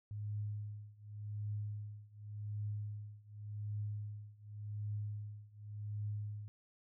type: tone with tremolo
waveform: sine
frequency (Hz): 104.5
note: G#2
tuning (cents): +11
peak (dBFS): -36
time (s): 0.11-6.48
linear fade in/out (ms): 0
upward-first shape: triangle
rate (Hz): 0.88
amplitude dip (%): 95
effects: none